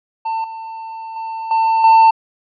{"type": "tone with level steps", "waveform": "triangle", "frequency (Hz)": 896, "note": "A5", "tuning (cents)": 31, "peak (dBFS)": [-16, -25, -21, -10, -4], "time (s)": [0.25, 2.11], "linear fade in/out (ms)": 10, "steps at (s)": [0.44, 1.16, 1.51, 1.84], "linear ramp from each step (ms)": 2, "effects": ["resampled to 11025 Hz"]}